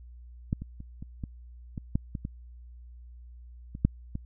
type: clicks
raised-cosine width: 5 ms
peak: -14 / -25 / -30 / -27 / -22 / -22 / -13 / -21 / -21 / -26 / -8 / -21 dBFS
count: 12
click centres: 0.529 / 0.62 / 0.804 / 1.025 / 1.238 / 1.778 / 1.955 / 2.152 / 2.251 / 3.751 / 3.85 / 4.154 s
effects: added 60 Hz sine -45 dBFS peak until 4.25 s